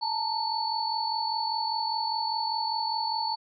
sine tone cluster, 875 / 920 / 4447 Hz, A5 / A#5 / C#8, -10 / -23 / +5 cents, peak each -31 dBFS, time 0.01-3.36 s, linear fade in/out 20 ms, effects none

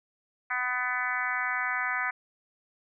harmonic tone, 250 Hz, B3, 21 cents sharp, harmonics 3 / 4 / 5 / 6 / 7 / 8 / 9, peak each -38 / -37 / -35 / -33 / -34 / -33 / -37 dBFS, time 0.5-2.11 s, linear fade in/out 10 ms, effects none

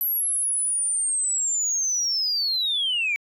sine linear sweep, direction down, 11840 to 2263 Hz, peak -20 dBFS, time 0.01-3.16 s, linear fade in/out 0 ms, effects tanh soft clip ceiling -18 dBFS

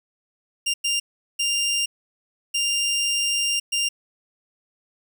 20% pulse tone bursts at uneven times, 2794 Hz, F7, in tune, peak -16 dBFS, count 5, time 0.66-0.74 / 0.84-1 / 1.39-1.86 / 2.54-3.6 / 3.72-3.89 s, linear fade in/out 10 ms, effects none

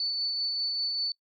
sine tone with tremolo, 4487 Hz, C#8, 20 cents sharp, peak -26 dBFS, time 0-1.12 s, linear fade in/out 2 ms, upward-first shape sine, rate 5.1 Hz, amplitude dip 25%, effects noise-tail reverb RT60 0.1 s tail -24 dB re dry + Opus 48 kbps

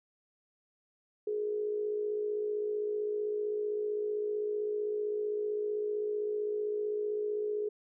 sine tone with amplitude modulation, 420.4 Hz, G#4, 21 cents sharp, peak -28 dBFS, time 1.27-7.69 s, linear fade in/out 5 ms, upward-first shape sine, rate 55.6 Hz, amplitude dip 50%, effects none

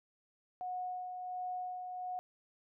sine tone with tremolo, 730 Hz, F#5, 24 cents flat, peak -36 dBFS, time 0.61-2.19 s, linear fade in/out 0 ms, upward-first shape sine, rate 1.4 Hz, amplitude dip 40%, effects none

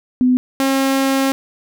sine / sawtooth tone pair in turn, 251.8 / 269.7 Hz, B3 / C#4, +34 / -47 cents, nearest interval minor second, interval 119 cents, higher second, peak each -10 dBFS, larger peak neither, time 0.21-0.37 / 0.6-1.32 s, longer second, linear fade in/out 0 ms, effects none

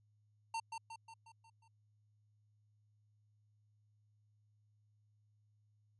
square tone with echo, 908 Hz, A#5, 46 cents flat, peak -38 dBFS, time 0.54-0.6 s, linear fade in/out 5 ms, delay 180 ms, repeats 6, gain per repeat -5 dB, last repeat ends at 1.68 s, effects added 105 Hz sine -70 dBFS peak until 5.99 s + resampled to 24000 Hz

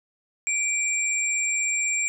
sine tone pair together, 2344 / 7421 Hz, D7 / A#8, -4 / -9 cents, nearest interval octave + minor sixth, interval 1995 cents, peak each -25 dBFS, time 0.47-2.08 s, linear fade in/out 0 ms, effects none

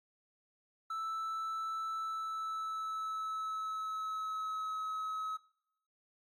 triangle tone with pitch glide, 1318.5 to 1282.4 Hz, E6 to E6, 0 to -48 cents, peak -34 dBFS, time 0.9-5.37 s, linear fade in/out 5 ms, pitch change -48 cents, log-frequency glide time 1.94-4.77 s, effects noise-tail reverb RT60 0.8 s tail -23 dB re dry + AAC 48 kbps

